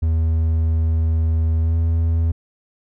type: tone with pitch glide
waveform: triangle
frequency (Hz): 80.7 to 82.25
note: E2 to E2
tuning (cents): -36 to -3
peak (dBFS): -13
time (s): 0.02-2.32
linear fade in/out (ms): 10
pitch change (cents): +33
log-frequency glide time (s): 1.61-1.75
effects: none